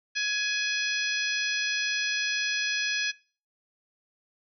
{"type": "harmonic tone", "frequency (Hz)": 838, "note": "G#5", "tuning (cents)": 15, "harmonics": [2, 3, 4, 5, 6, 7], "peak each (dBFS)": [-30, -31, -35, -36, -35, -38], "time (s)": [0.15, 3.12], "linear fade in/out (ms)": 20, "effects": ["noise-tail reverb RT60 0.4 s tail -23 dB re dry"]}